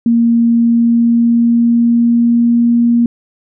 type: tone with pitch glide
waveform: sine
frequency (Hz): 233.1 to 236.2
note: A#3 to A#3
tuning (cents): 0 to +23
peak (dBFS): -7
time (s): 0.06-3.06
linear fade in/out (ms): 2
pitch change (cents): +23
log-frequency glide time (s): 0.46-2.73
effects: none